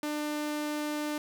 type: tone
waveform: sawtooth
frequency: 298.9 Hz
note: D4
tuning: 31 cents sharp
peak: -27 dBFS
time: 0.03-1.18 s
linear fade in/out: 2 ms
effects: none